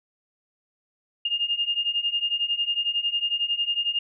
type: beating tone pair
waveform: sine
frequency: 2821 / 2832 Hz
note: F7 / F7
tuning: +17 / +23 cents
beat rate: 11 Hz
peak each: -27 / -25 dBFS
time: 1.25-3.99 s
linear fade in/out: 5 ms
effects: none